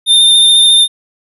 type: tone with vibrato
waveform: square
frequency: 3615 Hz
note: A7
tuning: 46 cents sharp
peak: -5 dBFS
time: 0.06-0.88 s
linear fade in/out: 50 ms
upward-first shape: triangle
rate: 14 Hz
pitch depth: 21 cents each way
effects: resampled to 32000 Hz